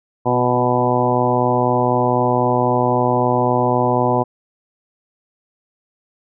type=harmonic tone with a mistuned harmonic; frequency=123.9 Hz; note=B2; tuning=6 cents sharp; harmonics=1 / 2 / 3 / 4 / 5 / 6 / 7 / 8; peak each=-22 / -22 / -22 / -22 / -22 / -22 / -22 / -22 dBFS; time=0.25-4.24 s; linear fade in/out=20 ms; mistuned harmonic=3; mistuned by=-20 cents; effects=none